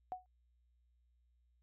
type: tone with exponential decay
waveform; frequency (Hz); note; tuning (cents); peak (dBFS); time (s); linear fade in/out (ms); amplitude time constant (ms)
sine; 737; F#5; -7; -35; 0.12-0.26; 0; 30
effects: added 60 Hz sine -70 dBFS peak until 1.62 s